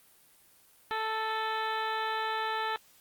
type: harmonic tone with a mistuned harmonic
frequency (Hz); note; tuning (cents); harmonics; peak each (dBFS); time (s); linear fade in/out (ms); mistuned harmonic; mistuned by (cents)
440.2; A4; +1; 1 / 2 / 3 / 4 / 5 / 6 / 7 / 8 / 9; -39 / -33 / -36 / -37 / -46 / -46 / -45 / -45 / -45; 0.91-2.76; 0; 6; -58
effects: white hiss -61 dBFS RMS until 3 s + Opus 32 kbps